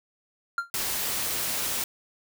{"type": "tone with exponential decay", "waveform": "triangle", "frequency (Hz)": 1388, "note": "F6", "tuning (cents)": -11, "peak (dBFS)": -19, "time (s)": [0.58, 0.7], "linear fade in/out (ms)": 2, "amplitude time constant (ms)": 26}
{"type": "noise", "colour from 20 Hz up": "white", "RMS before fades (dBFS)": -29, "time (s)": [0.74, 1.84], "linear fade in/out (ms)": 2}
{"effects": []}